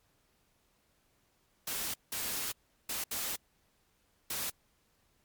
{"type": "noise bursts at uneven times", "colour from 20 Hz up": "white", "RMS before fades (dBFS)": -36, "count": 5, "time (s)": [[1.67, 1.94], [2.12, 2.52], [2.89, 3.04], [3.11, 3.36], [4.3, 4.5]], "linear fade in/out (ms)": 5, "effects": ["pink hiss -72 dBFS RMS until 5.24 s", "MP3 96 kbps"]}